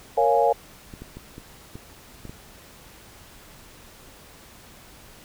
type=chord; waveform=sine; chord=Bb minor seventh; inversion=none; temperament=equal; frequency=466.2 / 554.4 / 698.5 / 830.6 Hz; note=Bb4 / Db5 / F5 / Ab5; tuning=0 / 0 / 0 / 0 cents; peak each=-22 dBFS; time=0.17-0.53 s; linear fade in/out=10 ms
type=clicks; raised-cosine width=3 ms; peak=-25 dBFS; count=7; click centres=0.938 / 1.02 / 1.17 / 1.381 / 1.755 / 2.253 / 2.295 s
effects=pink hiss -48 dBFS RMS until 5.24 s